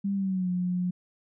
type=tone with pitch glide; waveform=sine; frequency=198.4 to 179.84 Hz; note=G3 to F#3; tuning=+21 to -49 cents; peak=-25 dBFS; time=0.04-0.91 s; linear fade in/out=10 ms; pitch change=-170 cents; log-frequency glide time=0.14-0.5 s; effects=none